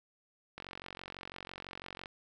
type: click train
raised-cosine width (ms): 0.3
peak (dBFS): -27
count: 69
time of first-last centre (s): 0.58-2.058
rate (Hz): 46
effects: none